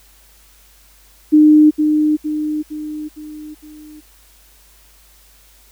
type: tone with echo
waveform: sine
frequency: 304.1 Hz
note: D#4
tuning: 40 cents flat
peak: -5 dBFS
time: 1.32-1.71 s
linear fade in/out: 20 ms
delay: 460 ms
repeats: 5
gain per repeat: -6 dB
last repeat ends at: 4.01 s
effects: added 50 Hz sine -50 dBFS peak until 5.71 s + white hiss -50 dBFS RMS until 5.71 s